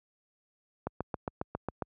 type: click train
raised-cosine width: 1 ms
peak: -18 dBFS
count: 8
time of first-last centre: 0.87-1.822 s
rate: 7.35 Hz
effects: high-pass 60 Hz 12 dB/octave